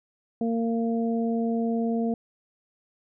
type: harmonic tone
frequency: 229.6 Hz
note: A#3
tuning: 26 cents flat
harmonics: 1 / 2 / 3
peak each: -24 / -30 / -34 dBFS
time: 0.41-2.14 s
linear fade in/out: 2 ms
effects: none